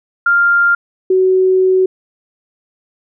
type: tone pair in turn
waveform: sine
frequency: 1396.9 / 374.3 Hz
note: F6 / F#4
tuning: 0 / +20 cents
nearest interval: octave + major seventh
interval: 2280 cents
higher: first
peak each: -8 dBFS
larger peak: neither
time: 0.26-0.75 / 1.1-1.86 s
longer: second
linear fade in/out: 5 ms
effects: none